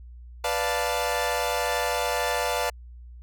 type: chord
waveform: sawtooth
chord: B half-diminished seventh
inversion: none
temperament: equal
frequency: 493.9 / 587.3 / 698.5 / 880 Hz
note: B4 / D5 / F5 / A5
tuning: 0 / 0 / 0 / 0 cents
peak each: -26 dBFS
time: 0.44-2.7 s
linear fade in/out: 5 ms
effects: added 60 Hz sine -41 dBFS peak until 3.22 s